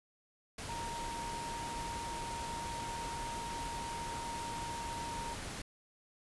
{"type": "tone in noise", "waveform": "sine", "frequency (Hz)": 932.3, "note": "A#5", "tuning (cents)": 0, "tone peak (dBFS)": -40, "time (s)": [0.69, 5.34], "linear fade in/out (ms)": 5, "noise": "pink", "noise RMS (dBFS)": -43, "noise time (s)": [0.58, 5.62], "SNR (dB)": 0, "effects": ["resampled to 24000 Hz"]}